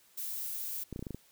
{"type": "noise", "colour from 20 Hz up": "violet", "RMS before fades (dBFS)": -38, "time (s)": [0.17, 0.84], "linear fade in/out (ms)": 10}
{"type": "clicks", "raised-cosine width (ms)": 3, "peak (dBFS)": -26, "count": 7, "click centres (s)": [0.927, 0.961, 0.993, 1.026, 1.068, 1.107, 1.146]}
{"effects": ["white hiss -64 dBFS RMS until 1.31 s"]}